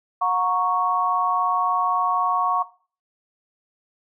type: chord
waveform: sine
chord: F# major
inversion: none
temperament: equal with one note detuned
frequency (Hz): 724.8 / 932.3 / 1108.7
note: F#5 / A#5 / C#6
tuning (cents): -36 / 0 / 0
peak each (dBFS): -24 / -26 / -20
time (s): 0.21-2.63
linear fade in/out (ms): 10
effects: noise-tail reverb RT60 0.4 s tail -17 dB re dry